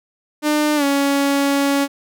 sawtooth tone with pitch glide, 300 to 279.9 Hz, D4 to C#4, +37 to +17 cents, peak -11 dBFS, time 0.42-1.88 s, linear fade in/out 50 ms, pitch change -120 cents, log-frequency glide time 0.76-0.84 s, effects none

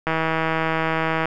click train, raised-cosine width 0.5 ms, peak -7 dBFS, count 192, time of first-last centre 0.07-1.256 s, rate 161 Hz, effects none

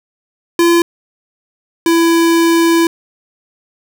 square tone pair in turn, 340.8 / 333.6 Hz, F4 / E4, -42 / +21 cents, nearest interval unison, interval 37 cents, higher first, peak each -8 / -9 dBFS, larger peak first, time 0.59-0.82 / 1.86-2.87 s, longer second, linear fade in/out 2 ms, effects none

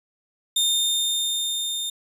sawtooth tone with level ramp, 3636 Hz, A#7, 44 cents flat, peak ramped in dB -15 to -23 dBFS, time 0.56-1.9 s, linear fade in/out 5 ms, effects resampled to 32000 Hz

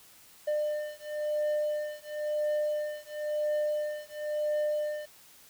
triangle beating tone pair, 600 / 600.97 Hz, D5 / D5, +37 / +40 cents, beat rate 0.97 Hz, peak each -30 / -30 dBFS, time 0.47-5.06 s, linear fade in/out 10 ms, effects white hiss -56 dBFS RMS until 5.49 s

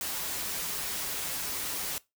white noise with comb filter, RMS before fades -34 dBFS, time 0.01-1.98 s, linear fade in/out 0 ms, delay 8.5 ms, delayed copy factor -0.55, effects noise-tail reverb RT60 0.2 s tail -20 dB re dry

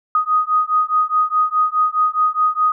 sine beating tone pair, 1244.5 / 1249.3 Hz, D#6 / D#6, 0 / +7 cents, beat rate 4.8 Hz, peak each -17 dBFS, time 0.15-2.72 s, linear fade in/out 2 ms, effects none

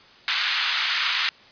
white band-pass noise, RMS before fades -24 dBFS, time 0.28-1.29 s, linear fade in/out 0 ms, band 1200 to 4200 Hz, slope 24 dB/octave, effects white hiss -50 dBFS RMS until 1.51 s + resampled to 11025 Hz

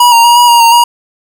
square tone with pitch steps, 969 / 930 / 950 / 966 / 945 / 925 / 953 Hz, B5 / A#5 / A#5 / B5 / A#5 / A#5 / A#5, -33 / -4 / +33 / -39 / +23 / -14 / +38 cents, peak -3 dBFS, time 0-0.84 s, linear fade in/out 5 ms, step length 120 ms, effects none

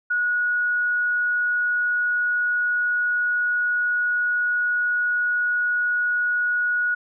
sine tone, 1457 Hz, F#6, 27 cents flat, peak -19 dBFS, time 0.1-6.95 s, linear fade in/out 10 ms, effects none

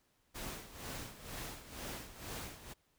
pink noise with tremolo, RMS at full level -43 dBFS, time 0.34-2.74 s, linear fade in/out 20 ms, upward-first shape sine, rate 2.1 Hz, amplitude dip 75%, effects pink hiss -75 dBFS RMS until 2.98 s

